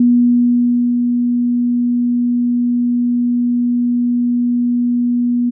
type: tone with ADSR envelope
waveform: sine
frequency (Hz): 242.2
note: B3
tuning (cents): -34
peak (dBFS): -7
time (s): 0-5.51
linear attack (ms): 4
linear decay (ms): 950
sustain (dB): -5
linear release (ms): 23
effects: none